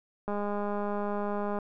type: click train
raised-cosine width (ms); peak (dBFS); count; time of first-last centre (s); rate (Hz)
1; -20; 269; 0.28-1.587; 205
effects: none